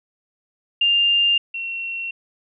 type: tone pair in turn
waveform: sine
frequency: 2800 / 2725 Hz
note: F7 / F7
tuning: +4 / -43 cents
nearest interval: unison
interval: 47 cents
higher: first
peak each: -14 / -25 dBFS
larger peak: first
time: 0.81-1.38 / 1.54-2.11 s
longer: neither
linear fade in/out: 5 ms
effects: none